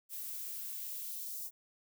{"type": "noise with high-pass filter sweep", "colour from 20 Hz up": "violet", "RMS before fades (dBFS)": -42, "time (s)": [0.09, 1.51], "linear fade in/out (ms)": 50, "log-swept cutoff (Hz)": [480, 6200], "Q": 1.1, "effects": []}